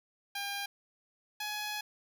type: tone pair in turn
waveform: 10% pulse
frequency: 803 / 840.5 Hz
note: G5 / G#5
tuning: +41 / +20 cents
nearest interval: minor second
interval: 79 cents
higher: second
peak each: -27 dBFS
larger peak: neither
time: 0.35-0.66 / 1.4-1.81 s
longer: second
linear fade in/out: 5 ms
effects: none